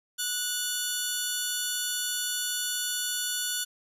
10% pulse tone pair together, 1473 / 3507 Hz, F#6 / A7, -8 / -6 cents, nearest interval octave + minor third, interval 1502 cents, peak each -23 dBFS, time 0.18-3.65 s, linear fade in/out 20 ms, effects resampled to 32000 Hz

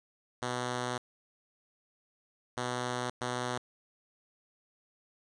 5% pulse tone bursts at uneven times, 123.9 Hz, B2, 6 cents sharp, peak -21 dBFS, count 3, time 0.42-0.98 / 2.57-3.1 / 3.21-3.58 s, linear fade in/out 5 ms, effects resampled to 22050 Hz + 9-bit

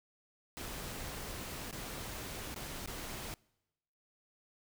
pink noise with dropouts, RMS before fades -43 dBFS, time 0.57-3.34 s, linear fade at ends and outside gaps 0 ms, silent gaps 1.711-1.727 / 2.543-2.562 / 2.86-2.875 s, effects noise-tail reverb RT60 1.0 s tail -26 dB re dry

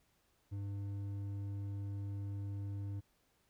sine tone with hard clipping, 100 Hz, G2, 35 cents sharp, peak -40 dBFS, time 0.51-3.01 s, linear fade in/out 20 ms, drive 6 dB, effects pink hiss -75 dBFS RMS until 3.49 s

